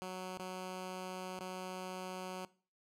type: tone with dropouts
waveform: 10% pulse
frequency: 185 Hz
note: F#3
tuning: in tune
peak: -33 dBFS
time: 0.02-2.45 s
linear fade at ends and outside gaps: 0 ms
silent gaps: 0.372-0.395 / 1.392-1.407 s
effects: noise-tail reverb RT60 0.4 s tail -20 dB re dry + low-pass 12000 Hz 12 dB/octave